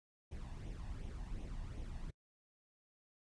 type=noise with flanger; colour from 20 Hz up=brown; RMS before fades=-45 dBFS; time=0.31-2.11 s; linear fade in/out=10 ms; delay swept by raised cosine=0.32 to 1.14 ms; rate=2.7 Hz; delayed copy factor=+0.6; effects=noise-tail reverb RT60 0.1 s tail -25 dB re dry + resampled to 22050 Hz